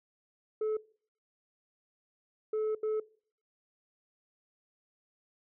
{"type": "tone bursts at uneven times", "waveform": "sine", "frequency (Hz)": 432.6, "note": "A4", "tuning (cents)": -29, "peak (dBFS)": -26, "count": 3, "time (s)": [[0.61, 0.77], [2.53, 2.75], [2.83, 3]], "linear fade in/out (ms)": 5, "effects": ["noise-tail reverb RT60 0.5 s tail -23 dB re dry", "tanh soft clip ceiling -28 dBFS"]}